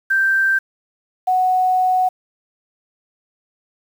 sine tone pair in turn, 1568 / 740 Hz, G6 / F#5, 0 / 0 cents, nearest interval octave + minor second, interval 1300 cents, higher first, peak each -13 dBFS, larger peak neither, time 0.1-0.59 / 1.27-2.09 s, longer second, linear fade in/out 10 ms, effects 7-bit

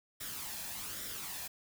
white noise with flanger, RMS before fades -42 dBFS, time 0.2-1.48 s, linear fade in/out 10 ms, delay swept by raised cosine 0.55 to 1.21 ms, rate 1.2 Hz, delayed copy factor +0.5, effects none

